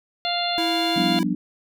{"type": "harmonic tone", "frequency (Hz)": 698.5, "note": "F5", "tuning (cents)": 0, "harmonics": [1, 2, 3, 4, 5, 6], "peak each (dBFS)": [-25, -34, -34, -31, -28, -28], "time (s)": [0.25, 1.19], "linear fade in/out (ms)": 0}
{"type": "tone", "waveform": "square", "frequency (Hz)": 329.6, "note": "E4", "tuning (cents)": 0, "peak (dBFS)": -25, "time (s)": [0.58, 1.23], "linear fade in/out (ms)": 0}
{"type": "chord", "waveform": "sine", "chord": "G dominant seventh", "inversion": "third", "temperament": "just", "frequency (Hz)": [176.4, 196, 245, 294], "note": ["F3", "G3", "B3", "D4"], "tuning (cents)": [18, 0, -14, 2], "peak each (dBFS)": -26, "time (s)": [0.96, 1.35], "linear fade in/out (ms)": 5}
{"effects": []}